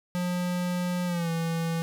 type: tone with pitch glide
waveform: square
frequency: 178.4 to 165.49 Hz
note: F3 to E3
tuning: +37 to +7 cents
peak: -27 dBFS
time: 0.15-1.82 s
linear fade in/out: 0 ms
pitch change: -130 cents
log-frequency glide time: 1.06-1.3 s
effects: none

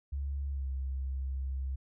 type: tone with pitch glide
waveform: sine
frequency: 69.7 to 66.51 Hz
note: C#2 to C2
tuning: +10 to +29 cents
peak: -32 dBFS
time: 0.12-1.76 s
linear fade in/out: 10 ms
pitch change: -81 cents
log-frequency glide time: 0.51-0.67 s
effects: none

